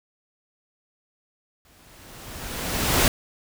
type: noise with exponential growth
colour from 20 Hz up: pink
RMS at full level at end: -17 dBFS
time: 1.65-3.08 s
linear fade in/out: 1 ms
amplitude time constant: 310 ms
effects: none